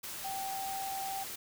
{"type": "tone in noise", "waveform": "sine", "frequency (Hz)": 777, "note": "G5", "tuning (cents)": -16, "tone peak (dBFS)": -36, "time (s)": [0.24, 1.24], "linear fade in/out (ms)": 10, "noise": "white", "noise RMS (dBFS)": -42, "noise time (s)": [0.03, 1.36], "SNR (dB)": 3, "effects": []}